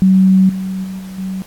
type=tone with level steps; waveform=sine; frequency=189.2 Hz; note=F#3; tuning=39 cents sharp; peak=-6 / -18 / -22 / -26 / -19 dBFS; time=0.02-1.42 s; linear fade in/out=0 ms; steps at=0.49 / 0.84 / 0.99 / 1.18 s; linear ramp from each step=5 ms; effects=pink hiss -41 dBFS RMS until 1.46 s + AAC 64 kbps